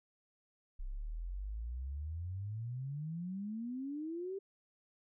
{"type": "exponential sweep", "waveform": "sine", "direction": "up", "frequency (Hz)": [31.3, 398.4], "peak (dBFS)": -38, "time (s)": [0.79, 4.39], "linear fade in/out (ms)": 10, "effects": []}